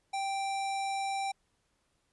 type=tone; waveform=square; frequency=784 Hz; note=G5; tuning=in tune; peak=-32 dBFS; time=0.13-1.32 s; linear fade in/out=10 ms; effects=pink hiss -75 dBFS RMS until 2.12 s + resampled to 24000 Hz